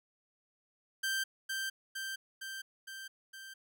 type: tone with echo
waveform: sawtooth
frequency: 1568 Hz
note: G6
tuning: in tune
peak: -28 dBFS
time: 1.03-1.24 s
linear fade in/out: 10 ms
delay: 460 ms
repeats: 5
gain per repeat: -3 dB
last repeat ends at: 3.54 s
effects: none